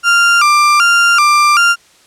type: tone with vibrato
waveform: 35% pulse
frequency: 1285 Hz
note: E6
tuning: 45 cents flat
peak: -5 dBFS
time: 0.03-1.76 s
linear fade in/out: 50 ms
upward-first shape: square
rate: 1.3 Hz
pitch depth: 140 cents each way
effects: white hiss -47 dBFS RMS until 2.06 s + low-pass 8000 Hz 12 dB/octave